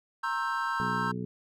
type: chord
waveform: triangle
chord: C dominant seventh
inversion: third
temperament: equal with one note detuned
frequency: 932.3 / 1071 / 1318.5 / 1568 Hz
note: Bb5 / C6 / E6 / G6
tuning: 0 / +40 / 0 / 0 cents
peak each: -32 dBFS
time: 0.23-1.12 s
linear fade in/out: 10 ms
type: harmonic tone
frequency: 61.1 Hz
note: B1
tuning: 18 cents flat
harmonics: 2 / 3 / 4 / 5 / 6 / 7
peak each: -38 / -35 / -38 / -49 / -45 / -41 dBFS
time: 0.8-1.25 s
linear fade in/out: 0 ms
effects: none